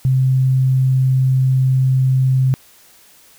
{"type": "tone", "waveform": "sine", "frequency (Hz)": 130.81, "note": "C3", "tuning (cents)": 0, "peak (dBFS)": -11, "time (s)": [0.05, 2.54], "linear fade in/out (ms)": 0, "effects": ["white hiss -48 dBFS RMS until 3.38 s"]}